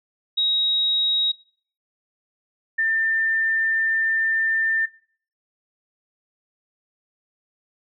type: tone pair in turn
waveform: sine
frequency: 3800 / 1793.4 Hz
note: A#7 / A6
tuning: +33 / +33 cents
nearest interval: octave + minor second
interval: 1300 cents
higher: first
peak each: -18 dBFS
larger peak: neither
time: 0.37-1.32 / 2.78-4.86 s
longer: second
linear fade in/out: 10 ms
effects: noise-tail reverb RT60 0.5 s tail -22 dB re dry